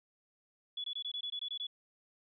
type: tone bursts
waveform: sine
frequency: 3411 Hz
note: G#7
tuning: 46 cents sharp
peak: -36 dBFS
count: 10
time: 0.77-1.669 s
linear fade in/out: 5 ms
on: 71 ms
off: 21 ms
effects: none